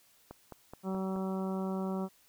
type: click train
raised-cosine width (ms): 1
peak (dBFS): -30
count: 5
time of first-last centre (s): 0.31-1.161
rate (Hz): 4.7
type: harmonic tone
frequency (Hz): 190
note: F#3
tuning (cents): +46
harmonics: 1 / 2 / 3 / 4 / 5 / 6 / 7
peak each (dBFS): -33 / -39 / -43 / -45 / -47 / -49 / -50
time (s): 0.83-2.09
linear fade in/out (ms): 50
effects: white hiss -65 dBFS RMS until 2.28 s